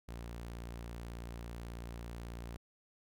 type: tone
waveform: sawtooth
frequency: 58.27 Hz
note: A#1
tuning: in tune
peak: -39 dBFS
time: 0.08-2.57 s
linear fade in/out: 10 ms
effects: none